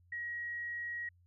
sine tone, 1900 Hz, A#6, 33 cents sharp, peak -37 dBFS, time 0.12-1.09 s, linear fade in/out 5 ms, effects added 88 Hz sine -63 dBFS peak until 1.26 s

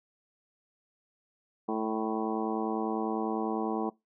harmonic tone with a mistuned harmonic, 110 Hz, A2, in tune, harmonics 2 / 3 / 4 / 5 / 6 / 7 / 8 / 9 / 10, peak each -34 / -34 / -35 / -44 / -42 / -36 / -45 / -40 / -44 dBFS, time 1.68-3.9 s, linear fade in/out 10 ms, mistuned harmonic 8, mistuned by +29 cents, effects noise-tail reverb RT60 0.2 s tail -23 dB re dry

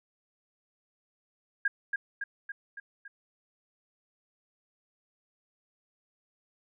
sine tone with echo, 1623 Hz, G#6, 40 cents flat, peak -23 dBFS, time 1.65-1.68 s, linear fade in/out 5 ms, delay 280 ms, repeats 5, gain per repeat -4 dB, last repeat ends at 3.08 s, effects none

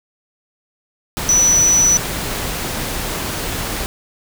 sine tone in noise, 5940 Hz, F#8, 6 cents sharp, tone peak -10 dBFS, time 1.29-1.97 s, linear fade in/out 0 ms, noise pink, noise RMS -23 dBFS, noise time 1.17-3.86 s, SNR +10 dB, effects none

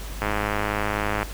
click train, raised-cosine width 0.5 ms, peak -9 dBFS, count 106, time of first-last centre 0.22-1.23 s, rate 104 Hz, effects added 50 Hz sine -32 dBFS peak until 1.33 s + pink hiss -39 dBFS RMS until 1.33 s

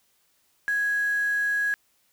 sine tone with quantisation, 1661.2 Hz, G#6, in tune, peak -22 dBFS, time 0.68-1.74 s, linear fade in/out 0 ms, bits 7, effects white hiss -67 dBFS RMS until 2.12 s

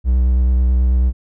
triangle tone with vibrato, 62.6 Hz, B1, 24 cents sharp, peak -9 dBFS, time 0.04-1.13 s, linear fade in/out 50 ms, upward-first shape square, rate 9.2 Hz, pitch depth 22 cents each way, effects none

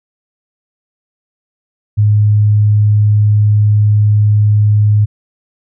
sine tone, 105 Hz, G#2, 19 cents sharp, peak -6 dBFS, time 1.97-5.06 s, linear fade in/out 20 ms, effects none

